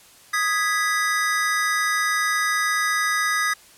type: chord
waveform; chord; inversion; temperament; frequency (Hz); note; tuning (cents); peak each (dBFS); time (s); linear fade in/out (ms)
square; G# minor; second; equal; 1244.5 / 1661.2 / 1975.5; D#6 / G#6 / B6; 0 / 0 / 0; -25; 0.33-3.54; 10
effects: white hiss -50 dBFS RMS until 3.77 s + low-pass 12000 Hz 12 dB/octave